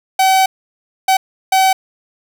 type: tone bursts at uneven times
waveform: 45% pulse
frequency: 762 Hz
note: G5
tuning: 49 cents flat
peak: -9 dBFS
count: 3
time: 0.19-0.46 / 1.08-1.17 / 1.52-1.73 s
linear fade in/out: 5 ms
effects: none